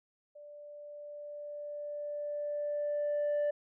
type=tone with level ramp; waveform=sine; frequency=587.3 Hz; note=D5; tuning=in tune; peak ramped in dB=-48 to -25 dBFS; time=0.35-3.51 s; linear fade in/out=10 ms; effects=tanh soft clip ceiling -27 dBFS